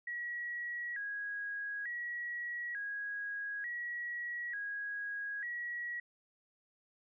sine tone with vibrato, 1779 Hz, A6, 19 cents sharp, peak -37 dBFS, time 0.07-6 s, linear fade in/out 5 ms, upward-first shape square, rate 0.56 Hz, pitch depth 130 cents each way, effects none

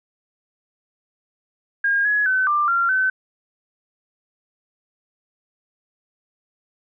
sine tone with pitch steps, 1620 / 1682 / 1520 / 1187 / 1380 / 1524 Hz, G#6 / G#6 / F#6 / D6 / F6 / G6, -43 / +22 / +46 / +18 / -21 / -49 cents, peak -16 dBFS, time 1.84-3.1 s, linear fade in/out 5 ms, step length 210 ms, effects none

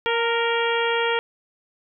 harmonic tone with a mistuned harmonic, 466.2 Hz, A#4, in tune, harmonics 1 / 2 / 3 / 4 / 5 / 6 / 7, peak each -23 / -26 / -28 / -29 / -30 / -31 / -31 dBFS, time 0.06-1.19 s, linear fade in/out 0 ms, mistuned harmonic 2, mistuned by -24 cents, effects none

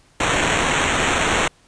violet noise with sample-and-hold, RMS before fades -19 dBFS, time 0.2-1.48 s, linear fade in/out 5 ms, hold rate 4900 Hz, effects pink hiss -55 dBFS RMS until 1.67 s + resampled to 22050 Hz

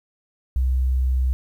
sine tone, 64.2 Hz, C2, 32 cents flat, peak -17 dBFS, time 0.56-1.33 s, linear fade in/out 0 ms, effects 9-bit

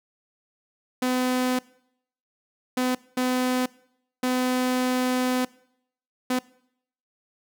sawtooth tone bursts at uneven times, 253.1 Hz, B3, 43 cents sharp, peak -18 dBFS, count 5, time 1.02-1.59 / 2.77-2.95 / 3.17-3.66 / 4.23-5.45 / 6.3-6.39 s, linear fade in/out 5 ms, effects noise-tail reverb RT60 0.7 s tail -22 dB re dry

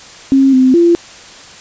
sine tone with pitch steps, 270 / 258.6 / 342.1 Hz, C#4 / C4 / F4, -45 / -20 / -36 cents, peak -5 dBFS, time 0.32-0.95 s, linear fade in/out 0 ms, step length 210 ms, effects white hiss -35 dBFS RMS until 1.6 s + resampled to 16000 Hz

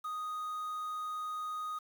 triangle tone with quantisation, 1244.5 Hz, D#6, in tune, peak -34 dBFS, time 0.04-1.79 s, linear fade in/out 10 ms, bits 9, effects none

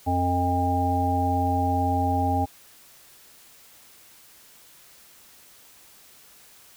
harmonic tone, 89.1 Hz, F2, 35 cents sharp, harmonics 1 / 3 / 5 / 7 / 9, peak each -25 / -27 / -36 / -33 / -24 dBFS, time 0.06-2.46 s, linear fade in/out 20 ms, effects white hiss -52 dBFS RMS until 6.76 s

